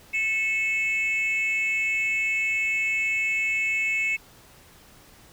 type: tone pair together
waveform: sine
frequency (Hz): 2197 / 2613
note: C#7 / E7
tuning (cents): -16 / -16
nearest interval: minor third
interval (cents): 300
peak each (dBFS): -23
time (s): 0.13-4.17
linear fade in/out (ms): 20
effects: tanh soft clip ceiling -19 dBFS + pink hiss -52 dBFS RMS until 5.32 s